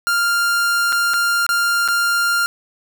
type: tone with dropouts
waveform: 45% pulse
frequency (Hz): 1396.9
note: F6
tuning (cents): 0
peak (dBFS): -15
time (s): 0.07-2.46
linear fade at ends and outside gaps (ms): 0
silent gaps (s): 0.923-0.927 / 1.136-1.14 / 1.465-1.491 / 1.878-1.885
effects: none